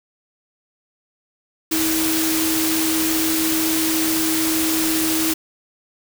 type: tone in noise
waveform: sine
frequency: 320.3 Hz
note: E4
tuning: 50 cents flat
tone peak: -20 dBFS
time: 1.71-5.34 s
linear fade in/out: 10 ms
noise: white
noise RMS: -22 dBFS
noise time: 1.71-5.34 s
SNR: -1 dB
effects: none